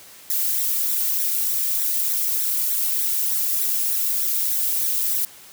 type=noise with flanger; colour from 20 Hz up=violet; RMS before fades=-22 dBFS; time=0.3-5.25 s; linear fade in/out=0 ms; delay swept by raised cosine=0.51 to 2.21 ms; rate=3.3 Hz; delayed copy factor=+0.95; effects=white hiss -45 dBFS RMS until 5.52 s + high-pass 60 Hz 12 dB/octave